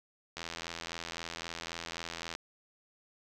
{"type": "click train", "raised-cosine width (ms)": 0.2, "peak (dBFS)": -21, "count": 167, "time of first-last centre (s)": [0.37, 2.351], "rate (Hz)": 83.8, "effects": []}